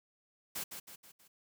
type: noise with echo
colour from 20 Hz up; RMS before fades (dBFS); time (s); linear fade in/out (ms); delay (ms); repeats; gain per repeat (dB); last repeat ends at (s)
white; -39; 0.55-0.64; 10; 160; 4; -6; 1.28
effects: none